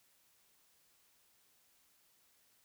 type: silence
effects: white hiss -71 dBFS RMS until 2.64 s